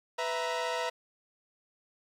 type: tone cluster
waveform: sawtooth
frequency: 497.6 / 659 / 939 Hz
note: B4 / E5 / A#5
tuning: +13 / -1 / +12 cents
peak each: -31 / -31 / -31 dBFS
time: 0.18-0.9 s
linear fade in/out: 10 ms
effects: low-pass 6000 Hz 12 dB/octave + 10-bit